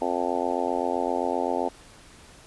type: harmonic tone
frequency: 87.7 Hz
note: F2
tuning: 8 cents sharp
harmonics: 3 / 4 / 5 / 6 / 7 / 8 / 9 / 10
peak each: -32 / -32 / -32 / -32 / -32 / -32 / -32 / -32 dBFS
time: 0.01-1.69 s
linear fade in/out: 10 ms
effects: pink hiss -50 dBFS RMS until 2.46 s + resampled to 24000 Hz